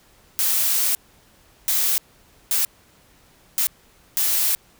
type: noise bursts at uneven times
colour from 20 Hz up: blue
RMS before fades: -20 dBFS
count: 5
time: 0.39-0.95 / 1.68-1.98 / 2.51-2.65 / 3.58-3.67 / 4.17-4.55 s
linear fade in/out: 0 ms
effects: pink hiss -55 dBFS RMS until 4.79 s